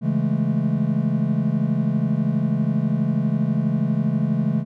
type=chord; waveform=triangle; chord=A major seventh; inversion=first; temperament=equal; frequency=138.59 / 164.81 / 207.7 / 220 Hz; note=C#3 / E3 / G#3 / A3; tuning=0 / 0 / 0 / 0 cents; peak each=-22 dBFS; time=0.01-4.65 s; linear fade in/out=50 ms; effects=none